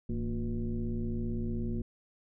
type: tone with frequency modulation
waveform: sine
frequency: 101.1 Hz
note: G#2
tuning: 46 cents flat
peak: -30 dBFS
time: 0.09-1.82 s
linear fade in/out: 5 ms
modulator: 129 Hz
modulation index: 1.6
effects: none